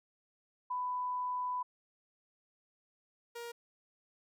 sine / sawtooth tone pair in turn, 996 / 471.3 Hz, B5 / A#4, +14 / +19 cents, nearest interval octave + minor second, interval 1295 cents, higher first, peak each -33 / -38 dBFS, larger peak first, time 0.7-1.63 / 3.35-3.52 s, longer first, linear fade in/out 10 ms, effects none

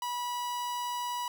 45% pulse tone, 976 Hz, B5, 21 cents flat, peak -32 dBFS, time 0.02-1.28 s, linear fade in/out 2 ms, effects none

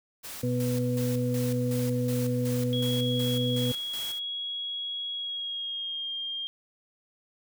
white noise with tremolo, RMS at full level -40 dBFS, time 0.23-4.2 s, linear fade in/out 20 ms, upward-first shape square, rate 2.7 Hz, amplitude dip 65%
harmonic tone, 123.47 Hz, B2, in tune, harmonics 1 / 2 / 4, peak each -28 / -29 / -31 dBFS, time 0.43-3.72 s, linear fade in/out 5 ms
sine tone with pitch glide, 3322 to 3211 Hz, G#7 to G7, 0 to +41 cents, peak -31 dBFS, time 2.73-6.47 s, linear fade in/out 0 ms, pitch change -59 cents, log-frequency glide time 5.14-6.12 s
effects none

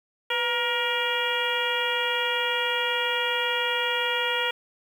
harmonic tone with a mistuned harmonic, 472.7 Hz, A#4, 24 cents sharp, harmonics 1 / 2 / 3 / 4 / 5 / 6 / 7, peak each -31 / -31 / -31 / -31 / -31 / -31 / -31 dBFS, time 0.3-4.51 s, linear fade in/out 5 ms, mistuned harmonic 1, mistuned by +80 cents, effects 8-bit

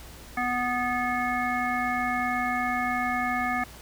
harmonic tone with a mistuned harmonic, 246.9 Hz, B3, in tune, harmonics 1 / 3 / 5 / 7 / 9, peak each -32 / -29 / -31 / -32 / -32 dBFS, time 0.37-3.64 s, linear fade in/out 5 ms, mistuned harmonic 9, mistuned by -37 cents, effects added 60 Hz sine -47 dBFS peak until 3.81 s + pink hiss -47 dBFS RMS until 3.81 s

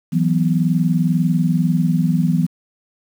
sine chord, E suspended second, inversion none, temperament equal, 164.81 / 185 / 246.9 Hz, E3 / F#3 / B3, 0 / 0 / 0 cents, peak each -16 / -19 / -21 dBFS, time 0.12-2.47 s, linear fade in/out 20 ms, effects 7-bit

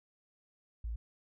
sine tone, 56.1 Hz, A1, 34 cents sharp, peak -35 dBFS, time 0.84-0.96 s, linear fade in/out 5 ms, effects none

